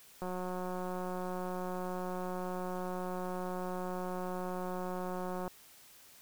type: click train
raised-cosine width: 1 ms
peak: -26 dBFS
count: 958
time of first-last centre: 0.22-5.478 s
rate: 182 Hz
effects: white hiss -58 dBFS RMS until 6.21 s